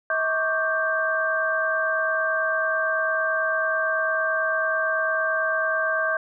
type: tone cluster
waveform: sine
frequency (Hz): 640 / 1110 / 1179 / 1572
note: D#5 / C#6 / D6 / G6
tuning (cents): +49 / +2 / +6 / +4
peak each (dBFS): -26 / -31 / -31 / -23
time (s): 0.1-6.17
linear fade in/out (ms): 2
effects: none